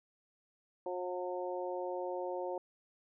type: harmonic tone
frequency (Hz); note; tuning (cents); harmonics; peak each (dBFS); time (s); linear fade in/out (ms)
180; F#3; -47; 2 / 3 / 4 / 5; -40 / -39 / -44 / -44; 0.86-2.58; 2
effects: none